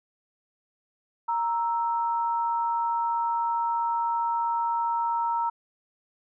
sine tone pair together, 932.3 / 1318.5 Hz, A#5 / E6, 0 / 0 cents, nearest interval tritone, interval 600 cents, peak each -24 / -32 dBFS, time 1.28-5.5 s, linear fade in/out 10 ms, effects none

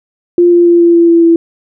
sine tone with pitch steps, 349.2 / 346.6 / 344 / 341.4 / 338.9 / 336.3 / 333.8 Hz, F4 / F4 / F4 / F4 / E4 / E4 / E4, 0 / -13 / -26 / -39 / +48 / +35 / +22 cents, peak -3 dBFS, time 0.38-1.36 s, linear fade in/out 2 ms, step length 140 ms, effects none

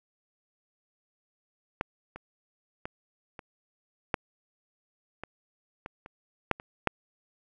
clicks, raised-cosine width 0.5 ms, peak -13 / -26 / -20 / -26 / -10 / -22 / -23 / -29 / -8 / -27 / -8 dBFS, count 11, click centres 1.811 / 2.16 / 2.855 / 3.392 / 4.142 / 5.236 / 5.861 / 6.061 / 6.513 / 6.599 / 6.873 s, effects none

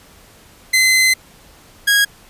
sawtooth tone pair in turn, 2052 / 1643.8 Hz, C7 / G#6, -34 / -18 cents, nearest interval major third, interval 384 cents, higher first, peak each -7 dBFS, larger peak neither, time 0.73-1.14 / 1.87-2.05 s, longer first, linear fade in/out 10 ms, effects pink hiss -46 dBFS RMS until 2.29 s + resampled to 32000 Hz

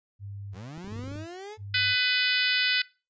sine tone bursts, 100 Hz, G2, 35 cents sharp, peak -36 dBFS, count 3, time 0.19-1.96 s, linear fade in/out 50 ms, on 390 ms, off 300 ms
30% pulse linear sweep, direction up, 77.2 to 442.9 Hz, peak -36 dBFS, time 0.52-1.58 s, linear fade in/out 50 ms
clicks, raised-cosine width 3 ms, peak -32 dBFS, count 10, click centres 0.778 / 0.845 / 0.876 / 0.924 / 0.962 / 0.993 / 1.038 / 1.079 / 1.116 / 1.157 s
harmonic tone, 500 Hz, B4, 21 cents sharp, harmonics 3 / 4 / 5 / 6 / 7 / 8 / 9 / 10, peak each -28 / -29 / -30 / -31 / -31 / -32 / -33 / -33 dBFS, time 1.74-2.82 s, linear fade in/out 5 ms
effects noise-tail reverb RT60 0.3 s tail -22 dB re dry + resampled to 16000 Hz

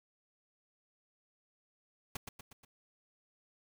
pink noise with echo, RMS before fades -40 dBFS, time 2.15-2.17 s, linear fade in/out 5 ms, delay 120 ms, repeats 4, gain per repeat -5 dB, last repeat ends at 2.65 s, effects none

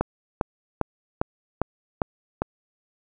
click train, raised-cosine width 1 ms, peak -7 dBFS, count 7, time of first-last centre 0.01-2.42 s, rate 2.49 Hz, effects none

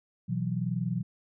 sine chord, B suspended fourth, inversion none, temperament equal, 123.47 / 164.81 / 185 Hz, B2 / E3 / F#3, 0 / 0 / 0 cents, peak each -32 dBFS, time 0.28-1.03 s, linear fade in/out 20 ms, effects none

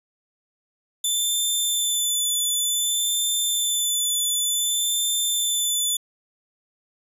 15% pulse tone with vibrato, 3520 Hz, A7, in tune, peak -14 dBFS, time 1.04-5.97 s, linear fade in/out 5 ms, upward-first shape sine, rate 0.55 Hz, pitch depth 20 cents each way, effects resampled to 32000 Hz

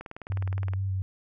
click train, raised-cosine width 0.5 ms, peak -24 dBFS, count 15, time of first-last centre 0.01-0.735 s, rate 19.3 Hz
sine tone with vibrato, 95.8 Hz, G2, 39 cents flat, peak -26 dBFS, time 0.3-1.02 s, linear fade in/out 0 ms, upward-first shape square, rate 4.2 Hz, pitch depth 18 cents each way
effects none

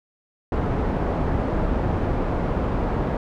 pink low-pass noise, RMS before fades -23 dBFS, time 0.52-3.17 s, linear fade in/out 2 ms, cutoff 880 Hz, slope 12 dB/octave, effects none

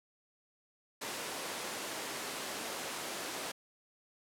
pink high-pass noise, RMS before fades -40 dBFS, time 1.01-3.52 s, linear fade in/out 10 ms, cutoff 330 Hz, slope 12 dB/octave, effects low-pass 12000 Hz 12 dB/octave

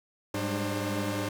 sawtooth tone cluster, 102.9 / 193 / 203.5 / 299.3 / 533 Hz, G#2 / G3 / G#3 / D4 / C5, -16 / -27 / -35 / +33 / +32 cents, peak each -30 / -35 / -36 / -29 / -33 dBFS, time 0.34-1.29 s, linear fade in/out 5 ms, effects none

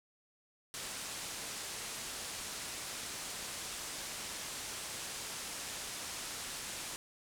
white low-pass noise, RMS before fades -43 dBFS, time 0.74-6.96 s, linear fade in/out 0 ms, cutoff 9800 Hz, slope 24 dB/octave, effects none

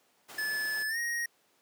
pink noise, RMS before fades -46 dBFS, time 0.28-0.84 s, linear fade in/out 20 ms
square tone with pitch glide, 1731 to 1876.8 Hz, A6 to A#6, -29 to +11 cents, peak -31 dBFS, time 0.38-1.26 s, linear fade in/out 5 ms, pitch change +140 cents, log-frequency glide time 0.88-0.98 s
effects pink hiss -68 dBFS RMS until 1.61 s + high-pass 300 Hz 12 dB/octave

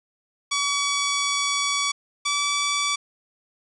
10% pulse tone pair in turn, 1137 / 1150.9 Hz, C#6 / D6, +44 / -35 cents, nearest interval unison, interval 21 cents, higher second, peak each -13 / -13 dBFS, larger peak neither, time 0.51-1.92 / 2.25-2.96 s, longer first, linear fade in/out 10 ms, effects resampled to 24000 Hz

